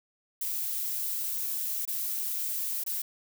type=noise with dropouts; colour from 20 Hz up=violet; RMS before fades=-32 dBFS; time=0.41-3.02 s; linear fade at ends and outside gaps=5 ms; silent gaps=1.853-1.876 / 2.838-2.863 s; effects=none